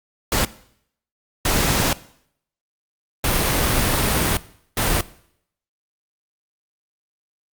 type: noise bursts at uneven times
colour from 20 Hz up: pink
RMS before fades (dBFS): -19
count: 4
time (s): 0.32-0.45 / 1.45-1.93 / 3.24-4.37 / 4.77-5.01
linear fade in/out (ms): 2
effects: noise-tail reverb RT60 0.7 s tail -19 dB re dry + Opus 48 kbps